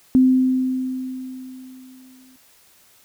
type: tone with exponential decay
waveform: sine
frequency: 258.1 Hz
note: C4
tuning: 23 cents flat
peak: -9 dBFS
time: 0.15-2.36 s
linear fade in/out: 0 ms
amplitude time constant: 480 ms
effects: white hiss -54 dBFS RMS until 3.04 s